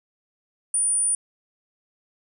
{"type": "tone", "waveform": "sine", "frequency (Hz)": 9397, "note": "D9", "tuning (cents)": 0, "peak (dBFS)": -19, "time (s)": [0.74, 1.15], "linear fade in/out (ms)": 2, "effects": []}